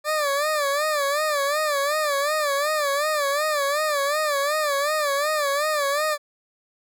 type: tone with vibrato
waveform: 20% pulse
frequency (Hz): 587.3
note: D5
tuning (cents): 0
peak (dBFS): -16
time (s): 0.04-6.18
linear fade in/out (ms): 50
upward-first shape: sine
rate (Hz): 2.7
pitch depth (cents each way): 100
effects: none